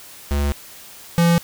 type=tone pair in turn; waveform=square; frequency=71.5 / 170.06 Hz; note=D2 / F3; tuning=-46 / -46 cents; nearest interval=octave + minor third; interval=1500 cents; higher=second; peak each=-18 / -13 dBFS; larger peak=second; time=0.31-0.52 / 1.18-1.38 s; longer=first; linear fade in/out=0 ms; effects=white hiss -41 dBFS RMS until 1.43 s